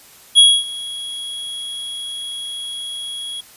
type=tone with ADSR envelope; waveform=square; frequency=3322 Hz; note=G#7; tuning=in tune; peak=-5 dBFS; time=0.35-3.41 s; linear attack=34 ms; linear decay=250 ms; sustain=-21 dB; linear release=9 ms; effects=white hiss -45 dBFS RMS until 3.56 s + resampled to 32000 Hz